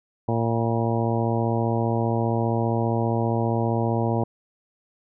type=harmonic tone with a mistuned harmonic; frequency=115.1 Hz; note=A#2; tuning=22 cents flat; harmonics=1 / 2 / 3 / 4 / 5 / 6 / 7 / 8; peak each=-24 / -27 / -29 / -30 / -31 / -32 / -32 / -33 dBFS; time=0.28-4.24 s; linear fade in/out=5 ms; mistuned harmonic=8; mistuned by=+63 cents; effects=none